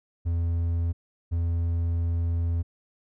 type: tone pair in turn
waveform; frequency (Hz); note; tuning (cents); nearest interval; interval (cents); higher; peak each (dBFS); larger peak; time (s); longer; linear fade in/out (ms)
triangle; 84.5 / 84.5; E2 / E2; +43 / +43; unison; 0; neither; -21; neither; 0.25-0.93 / 1.31-2.63; second; 20
effects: none